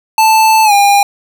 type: tone with pitch glide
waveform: square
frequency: 880 to 807 Hz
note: A5 to G#5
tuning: 0 to -50 cents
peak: -6 dBFS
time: 0.18-1.03 s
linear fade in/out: 2 ms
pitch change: -150 cents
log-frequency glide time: 0.64-0.73 s
effects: none